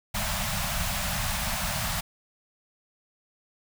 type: band-stop noise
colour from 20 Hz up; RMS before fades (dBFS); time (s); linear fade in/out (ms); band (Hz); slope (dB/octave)
pink; -29; 0.14-2.01; 10; 220 to 580; 96
effects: none